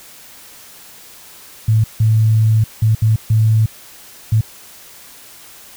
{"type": "tone bursts at uneven times", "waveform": "sine", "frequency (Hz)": 110, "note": "A2", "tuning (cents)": 0, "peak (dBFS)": -9, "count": 6, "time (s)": [[1.68, 1.84], [2, 2.64], [2.82, 2.95], [3.02, 3.16], [3.3, 3.66], [4.32, 4.41]], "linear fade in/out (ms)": 5, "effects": ["white hiss -40 dBFS RMS until 5.76 s"]}